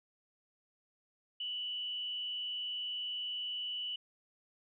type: tone with frequency modulation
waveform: sine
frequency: 2960 Hz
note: F#7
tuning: in tune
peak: -36 dBFS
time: 1.4-3.96 s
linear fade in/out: 5 ms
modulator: 140 Hz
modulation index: 0.45
effects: none